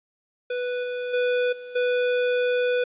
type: tone with level steps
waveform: square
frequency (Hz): 493.9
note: B4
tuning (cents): 0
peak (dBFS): -26 / -28 / -21 / -37 / -21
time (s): 0.5-2.84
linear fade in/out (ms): 5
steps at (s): 0.83 / 1.13 / 1.52 / 1.75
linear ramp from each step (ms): 10
effects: resampled to 8000 Hz + 10-bit